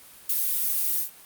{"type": "noise with ADSR envelope", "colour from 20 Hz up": "violet", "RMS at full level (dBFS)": -23, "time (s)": [0.29, 1.1], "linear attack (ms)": 6, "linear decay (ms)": 30, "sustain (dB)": -2, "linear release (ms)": 110, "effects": ["white hiss -49 dBFS RMS until 1.25 s", "Opus 32 kbps"]}